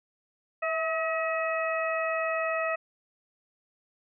harmonic tone with a mistuned harmonic, 639 Hz, D#5, 46 cents sharp, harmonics 1 / 2 / 3 / 4, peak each -29 / -32 / -34 / -35 dBFS, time 0.62-2.76 s, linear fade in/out 10 ms, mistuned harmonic 1, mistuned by +31 cents, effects none

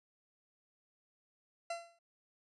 40% pulse tone with exponential decay, 680 Hz, F5, 46 cents flat, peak -34 dBFS, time 1.7-1.99 s, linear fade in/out 5 ms, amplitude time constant 63 ms, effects resampled to 22050 Hz

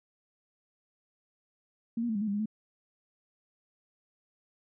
sine tone with pitch steps, 230.2 / 238.5 / 220.3 / 200.7 / 218 / 200.1 / 206.5 / 216.6 Hz, A#3 / A#3 / A3 / G3 / A3 / G3 / G#3 / A3, -22 / +40 / +2 / +41 / -16 / +36 / -10 / -27 cents, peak -28 dBFS, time 1.97-2.458 s, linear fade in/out 5 ms, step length 61 ms, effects none

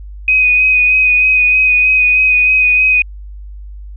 sine tone with vibrato, 2503 Hz, D#7, 10 cents sharp, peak -7 dBFS, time 0.28-3.02 s, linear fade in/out 2 ms, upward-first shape sine, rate 3.2 Hz, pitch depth 19 cents each way, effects added 50 Hz sine -27 dBFS peak until 3.96 s

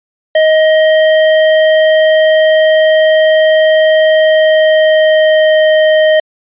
square tone with pitch glide, 628 to 623.3 Hz, D#5 to D#5, +16 to +3 cents, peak -6 dBFS, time 0.35-6.2 s, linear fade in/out 5 ms, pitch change -13 cents, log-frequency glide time 4.08-5.61 s, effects resampled to 8000 Hz

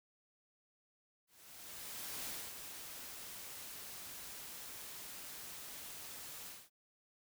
white noise with ADSR envelope, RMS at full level -43 dBFS, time 1.27-6.7 s, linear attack 1000 ms, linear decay 260 ms, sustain -6 dB, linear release 220 ms, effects none

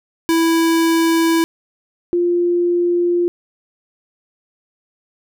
square / sine tone pair in turn, 329.6 / 349.2 Hz, E4 / F4, 0 / 0 cents, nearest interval minor second, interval 100 cents, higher second, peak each -13 dBFS, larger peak neither, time 0.29-1.44 / 2.13-3.28 s, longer neither, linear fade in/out 0 ms, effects none

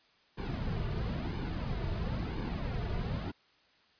brown noise with flanger, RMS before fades -35 dBFS, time 0.37-3.32 s, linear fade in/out 20 ms, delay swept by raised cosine 1.5 to 3.8 ms, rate 0.99 Hz, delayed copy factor -0.65, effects white hiss -66 dBFS RMS until 3.99 s + resampled to 11025 Hz

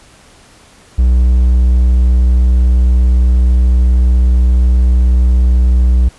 triangle tone, 61.74 Hz, B1, in tune, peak -4 dBFS, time 0.98-6.09 s, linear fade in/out 10 ms, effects pink hiss -43 dBFS RMS until 6.18 s + resampled to 24000 Hz

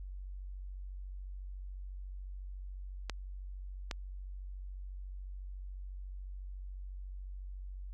clicks, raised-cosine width 0.2 ms, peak -19 / -19 dBFS, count 2, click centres 3.097 / 3.912 s, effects added 47 Hz sine -41 dBFS peak until 7.93 s

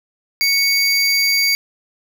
square tone pair together, 2217 / 4698 Hz, C#7 / D8, 0 / 0 cents, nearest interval octave + minor second, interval 1300 cents, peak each -17 dBFS, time 0.41-1.55 s, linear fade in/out 0 ms, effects none

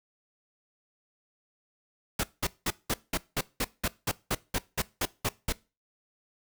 pink noise bursts, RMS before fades -28 dBFS, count 15, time 2.19-5.525 s, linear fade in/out 5 ms, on 45 ms, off 190 ms, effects noise-tail reverb RT60 0.3 s tail -21 dB re dry

